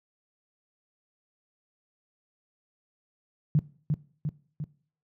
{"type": "tone with echo", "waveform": "sine", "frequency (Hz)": 150.4, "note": "D3", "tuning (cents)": 42, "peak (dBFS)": -17, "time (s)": [3.55, 3.59], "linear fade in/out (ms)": 0, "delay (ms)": 350, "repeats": 3, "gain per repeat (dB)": -4, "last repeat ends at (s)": 4.64, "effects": ["noise-tail reverb RT60 0.5 s tail -20 dB re dry", "high-pass 100 Hz 12 dB/octave"]}